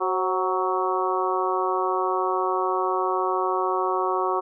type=harmonic tone with a mistuned harmonic; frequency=186.2 Hz; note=F#3; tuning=11 cents sharp; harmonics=2 / 3 / 4 / 5 / 6 / 7; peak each=-26 / -32 / -29 / -29 / -26 / -33 dBFS; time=0-4.41 s; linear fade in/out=20 ms; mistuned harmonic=3; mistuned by=-60 cents; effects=none